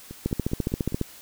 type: two click trains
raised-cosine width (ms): 3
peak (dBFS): -11 / -24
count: 12 / 5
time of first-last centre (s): 0.26-1.013 / 0.11-0.923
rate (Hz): 14.6 / 4.92
effects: white hiss -47 dBFS RMS until 1.21 s